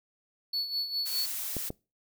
triangle tone with tremolo, 4426 Hz, C#8, 3 cents flat, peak -26 dBFS, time 0.53-1.26 s, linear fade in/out 5 ms, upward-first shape sine, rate 4.9 Hz, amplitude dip 65%
blue noise, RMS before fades -35 dBFS, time 1.05-1.7 s, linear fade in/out 20 ms
clicks, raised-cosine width 2 ms, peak -21 dBFS, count 2, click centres 1.567 / 1.704 s
effects noise-tail reverb RT60 0.3 s tail -25 dB re dry

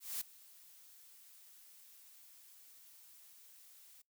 blue noise with ADSR envelope, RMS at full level -38 dBFS, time 0-4.02 s, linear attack 210 ms, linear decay 7 ms, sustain -22 dB, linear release 8 ms, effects noise-tail reverb RT60 0.2 s tail -26 dB re dry

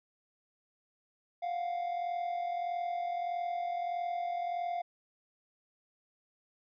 triangle tone pair together, 699.4 / 741 Hz, F5 / F#5, +2 / +2 cents, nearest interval minor second, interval 100 cents, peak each -31 / -39 dBFS, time 1.42-4.82 s, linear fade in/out 10 ms, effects resampled to 11025 Hz

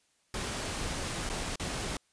pink noise with dropouts, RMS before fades -35 dBFS, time 0.34-1.97 s, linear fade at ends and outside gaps 2 ms, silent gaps 1.292-1.298 / 1.558-1.597 s, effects white hiss -71 dBFS RMS until 2.12 s + resampled to 22050 Hz

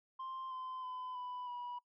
sine tone with pitch steps, 1050 / 1030.8 / 1011.9 / 993.4 / 975.2 Hz, C6 / C6 / B5 / B5 / B5, +6 / -26 / +42 / +10 / -22 cents, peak -39 dBFS, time 0.19-1.79 s, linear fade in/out 10 ms, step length 320 ms, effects noise-tail reverb RT60 0.1 s tail -24 dB re dry + tanh soft clip ceiling -40 dBFS

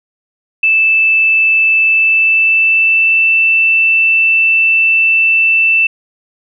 sine tone with pitch glide, 2637 to 2660 Hz, E7 to E7, 0 to +15 cents, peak -7 dBFS, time 0.63-5.87 s, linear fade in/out 5 ms, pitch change +15 cents, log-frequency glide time 1.85-3.29 s, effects none

